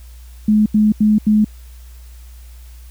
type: tone bursts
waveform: sine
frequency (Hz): 212.8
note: G#3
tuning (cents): +42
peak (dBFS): -9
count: 4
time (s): 0.48-1.446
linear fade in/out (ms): 5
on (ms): 180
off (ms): 82
effects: added 60 Hz sine -35 dBFS peak until 2.9 s + white hiss -50 dBFS RMS until 2.9 s